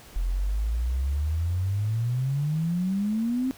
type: exponential sweep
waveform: sine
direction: up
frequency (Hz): 41.2 to 266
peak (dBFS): -23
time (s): 0.16-3.51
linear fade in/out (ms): 0
effects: pink hiss -49 dBFS RMS until 3.57 s